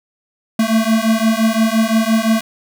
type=beating tone pair; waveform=square; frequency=220 / 225.8 Hz; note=A3 / A3; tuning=0 / +45 cents; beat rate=5.8 Hz; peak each=-16 dBFS; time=0.59-2.41 s; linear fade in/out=5 ms; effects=none